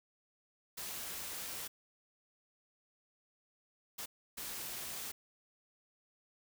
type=noise bursts at uneven times; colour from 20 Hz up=white; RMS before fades=-43 dBFS; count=3; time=0.77-1.68 / 3.98-4.06 / 4.37-5.12 s; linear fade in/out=10 ms; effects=none